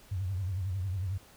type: tone with vibrato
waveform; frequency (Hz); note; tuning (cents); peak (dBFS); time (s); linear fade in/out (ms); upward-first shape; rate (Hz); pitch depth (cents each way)
sine; 94.1; F#2; +30; -30; 0.11-1.18; 10; triangle; 11; 150
effects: pink hiss -57 dBFS RMS until 1.36 s